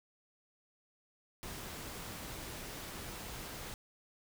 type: noise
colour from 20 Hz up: pink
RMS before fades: -45 dBFS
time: 1.43-3.74 s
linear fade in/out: 0 ms
effects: none